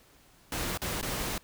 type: noise with dropouts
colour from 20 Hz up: pink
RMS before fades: -33 dBFS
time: 0.52-1.38 s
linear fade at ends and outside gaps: 2 ms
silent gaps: 0.775-0.817 / 1.013-1.027 s
effects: pink hiss -60 dBFS RMS until 1.43 s